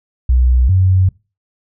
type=tone pair in turn; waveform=sine; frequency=62.3 / 93.34 Hz; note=B1 / F#2; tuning=+16 / +16 cents; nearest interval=perfect fifth; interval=700 cents; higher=second; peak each=-8 dBFS; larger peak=neither; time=0.29-0.69 / 0.69-1.09 s; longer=neither; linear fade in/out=5 ms; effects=noise-tail reverb RT60 0.3 s tail -23 dB re dry